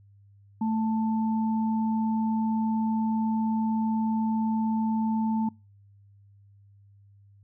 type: tone pair together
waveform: sine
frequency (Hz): 220.8 / 884.2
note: A3 / A5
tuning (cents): +6 / +8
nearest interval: 2 octaves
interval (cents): 2402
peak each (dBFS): -24 / -33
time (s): 0.61-5.49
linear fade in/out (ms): 5
effects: noise-tail reverb RT60 0.3 s tail -26 dB re dry + added 100 Hz sine -53 dBFS peak until 7.43 s